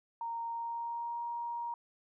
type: tone with pitch glide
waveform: sine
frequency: 927 to 942.7 Hz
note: A#5 to A#5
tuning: -10 to +19 cents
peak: -35 dBFS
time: 0.21-1.74 s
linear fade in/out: 2 ms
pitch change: +29 cents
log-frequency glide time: 0.47-1.23 s
effects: none